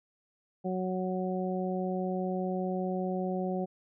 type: harmonic tone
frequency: 185 Hz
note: F#3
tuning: in tune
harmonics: 1 / 2 / 3 / 4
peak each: -32 / -35 / -37 / -38 dBFS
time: 0.64-3.66 s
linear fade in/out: 20 ms
effects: none